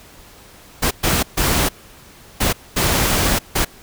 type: noise bursts at uneven times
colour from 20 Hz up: pink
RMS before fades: -17 dBFS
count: 6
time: 0.82-0.91 / 1.03-1.23 / 1.37-1.69 / 2.4-2.53 / 2.76-3.39 / 3.55-3.65 s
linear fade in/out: 10 ms
effects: pink hiss -44 dBFS RMS until 3.82 s